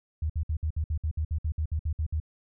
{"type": "tone bursts", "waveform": "sine", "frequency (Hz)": 77.8, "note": "D#2", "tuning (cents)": 0, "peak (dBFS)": -25, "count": 15, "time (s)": [0.22, 2.201], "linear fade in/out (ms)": 5, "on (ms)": 77, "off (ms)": 59, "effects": []}